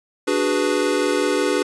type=chord; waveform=square; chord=G# half-diminished seventh; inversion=second; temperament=equal; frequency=293.7 / 370 / 415.3 / 493.9 Hz; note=D4 / F#4 / G#4 / B4; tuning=0 / 0 / 0 / 0 cents; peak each=-24 dBFS; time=0.27-1.63 s; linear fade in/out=10 ms; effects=resampled to 24000 Hz